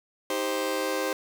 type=chord; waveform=sawtooth; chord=C minor; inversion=first; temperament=just; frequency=314 / 392.4 / 523.3 Hz; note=Eb4 / G4 / C5; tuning=+16 / +2 / 0 cents; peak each=-29 / -28 / -25 dBFS; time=0.3-1.13 s; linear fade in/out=2 ms; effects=8-bit